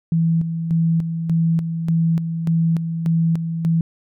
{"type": "tone with tremolo", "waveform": "sine", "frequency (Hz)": 164.81, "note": "E3", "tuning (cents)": 0, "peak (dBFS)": -14, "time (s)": [0.12, 3.81], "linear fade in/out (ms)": 2, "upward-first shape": "square", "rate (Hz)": 1.7, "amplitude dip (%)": 55, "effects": []}